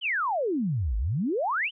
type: exponential two-way sweep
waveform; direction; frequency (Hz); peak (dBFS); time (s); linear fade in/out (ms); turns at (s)
sine; down then up; 3193 to 49.39 to 3193; -24; 0.01-1.71; 50; 0.97
effects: none